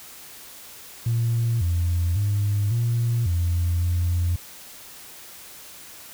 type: tone with pitch steps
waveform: sine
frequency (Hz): 116.2 / 86.2 / 102.1 / 117.5 / 86.2 / 87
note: A#2 / F2 / G#2 / A#2 / F2 / F2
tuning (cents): -5 / -22 / -29 / +14 / -22 / -6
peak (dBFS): -18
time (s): 1.06-4.36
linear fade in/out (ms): 5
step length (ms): 550
effects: tanh soft clip ceiling -16 dBFS + white hiss -43 dBFS RMS until 6.13 s